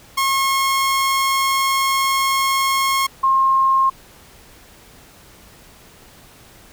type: tone pair in turn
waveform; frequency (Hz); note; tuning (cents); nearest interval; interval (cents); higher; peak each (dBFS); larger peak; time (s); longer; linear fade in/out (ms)
sawtooth / sine; 1082 / 1067.7; C#6 / C6; -42 / +35; unison; 23; first; -12; neither; 0.17-3.07 / 3.23-3.9; first; 10
effects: pink hiss -46 dBFS RMS until 6.72 s